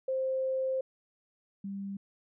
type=tone pair in turn; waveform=sine; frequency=525 / 197.56 Hz; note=C5 / G3; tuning=+6 / +14 cents; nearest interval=octave + perfect fourth; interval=1692 cents; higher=first; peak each=-28 / -35 dBFS; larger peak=first; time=0.08-0.81 / 1.64-1.97 s; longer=first; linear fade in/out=5 ms; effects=none